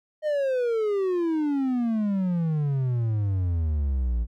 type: exponential sweep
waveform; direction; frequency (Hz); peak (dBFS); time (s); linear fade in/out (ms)
triangle; down; 622.3 to 55; -20; 0.22-4.27; 50
effects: none